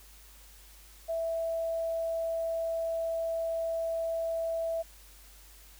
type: tone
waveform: sine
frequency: 659.3 Hz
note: E5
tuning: in tune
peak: -29 dBFS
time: 1.08-4.83 s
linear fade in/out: 20 ms
effects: added 50 Hz sine -54 dBFS peak until 5.79 s + white hiss -56 dBFS RMS until 5.79 s